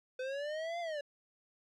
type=linear two-way sweep; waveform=square; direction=up then down; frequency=505 to 698.5 to 564 Hz; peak=-37 dBFS; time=0.19-1.01 s; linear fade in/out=5 ms; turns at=0.8 s; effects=low-pass 4000 Hz 12 dB/octave + 13-bit